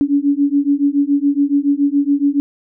sine beating tone pair, 280.6 / 287.7 Hz, C#4 / D4, +21 / -36 cents, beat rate 7.1 Hz, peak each -15 dBFS, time 0.01-2.4 s, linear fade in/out 0 ms, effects none

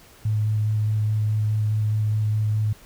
sine tone with vibrato, 107.2 Hz, A2, 45 cents flat, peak -19 dBFS, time 0.25-2.73 s, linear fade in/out 5 ms, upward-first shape square, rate 4.8 Hz, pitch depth 9 cents each way, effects pink hiss -50 dBFS RMS until 2.85 s

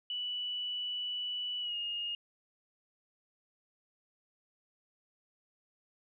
sine tone with pitch glide, 2960 to 2848 Hz, F#7 to F7, 0 to +33 cents, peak -34 dBFS, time 0.1-2.15 s, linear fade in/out 2 ms, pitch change -67 cents, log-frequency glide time 1.6-1.76 s, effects none

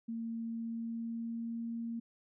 sine tone with pitch glide, 228.6 to 231.3 Hz, A#3 to A#3, -34 to -13 cents, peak -36 dBFS, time 0.08-2 s, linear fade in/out 10 ms, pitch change +21 cents, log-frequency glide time 0.44-1.7 s, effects none

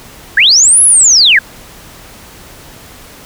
sine linear two-way sweep, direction up then down, 1527 to 10990 to 1527 Hz, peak -3 dBFS, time 0.37-1.39 s, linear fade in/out 5 ms, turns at 0.83 s, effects pink hiss -35 dBFS RMS until 3.25 s

